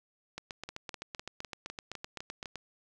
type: two click trains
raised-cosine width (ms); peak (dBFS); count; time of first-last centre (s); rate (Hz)
0.2; -23 / -22; 8 / 18; 0.69-2.458 / 0.38-2.557; 3.96 / 7.81
effects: none